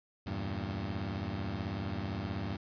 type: chord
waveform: 20% pulse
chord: E diminished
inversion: none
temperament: equal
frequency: 82.41 / 98 / 116.54 Hz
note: E2 / G2 / Bb2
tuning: 0 / 0 / 0 cents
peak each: -36 / -32 / -37 dBFS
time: 0.26-2.57 s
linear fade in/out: 10 ms
effects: resampled to 11025 Hz + 11-bit